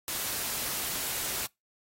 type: noise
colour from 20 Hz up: white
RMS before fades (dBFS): -33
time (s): 0.08-1.46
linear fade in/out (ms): 0
effects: noise-tail reverb RT60 0.2 s tail -25 dB re dry + AAC 48 kbps